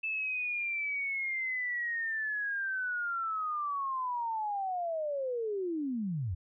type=linear sweep; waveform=sine; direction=down; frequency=2637 to 79 Hz; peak=-31 dBFS; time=0.03-6.35 s; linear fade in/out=10 ms; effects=none